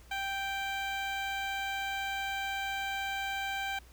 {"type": "tone with notch filter", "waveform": "15% pulse", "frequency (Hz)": 784, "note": "G5", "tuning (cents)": 0, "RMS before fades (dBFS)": -35, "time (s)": [0.11, 3.79], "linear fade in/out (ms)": 5, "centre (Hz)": 10000, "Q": 0.57, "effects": ["added 60 Hz sine -53 dBFS peak until 3.92 s", "pink hiss -60 dBFS RMS until 3.92 s"]}